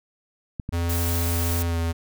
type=clicks; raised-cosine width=5 ms; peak=-17 dBFS; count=2; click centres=0.598 / 0.691 s
type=tone with pitch glide; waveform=square; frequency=85.2 to 83.45 Hz; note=F2 to E2; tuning=-42 to +22 cents; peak=-23 dBFS; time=0.72-1.93 s; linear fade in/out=20 ms; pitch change=-36 cents; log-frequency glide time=1.66-1.77 s
type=noise; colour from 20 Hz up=blue; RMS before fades=-30 dBFS; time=0.89-1.63 s; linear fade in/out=10 ms
effects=none